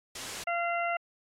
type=noise; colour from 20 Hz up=white; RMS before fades=-37 dBFS; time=0.15-0.44 s; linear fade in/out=5 ms
type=harmonic tone; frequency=688 Hz; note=F5; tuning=26 cents flat; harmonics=1 / 2 / 3 / 4; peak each=-30 / -34 / -35 / -39 dBFS; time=0.47-0.97 s; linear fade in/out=5 ms
effects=low-pass 8000 Hz 12 dB/octave + AAC 48 kbps